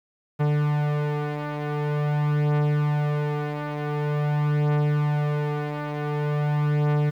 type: beating tone pair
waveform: 45% pulse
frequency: 147.7 / 148.16 Hz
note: D3 / D3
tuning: +10 / +16 cents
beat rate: 0.46 Hz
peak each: -27 / -23 dBFS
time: 0.39-7.11 s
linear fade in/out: 20 ms
effects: low-pass 2000 Hz 12 dB/octave + 9-bit